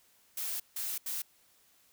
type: noise bursts at uneven times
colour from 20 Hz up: blue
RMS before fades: -36 dBFS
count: 3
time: 0.37-0.6 / 0.76-0.98 / 1.06-1.22 s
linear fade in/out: 5 ms
effects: white hiss -66 dBFS RMS until 1.92 s